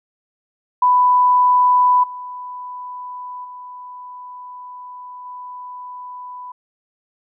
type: tone with level steps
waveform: sine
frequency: 994 Hz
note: B5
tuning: 11 cents sharp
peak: -10 / -28 / -32 / -30 dBFS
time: 0.82-6.52 s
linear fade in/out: 5 ms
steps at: 2.03 / 3.44 / 5.25 s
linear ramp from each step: 10 ms
effects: none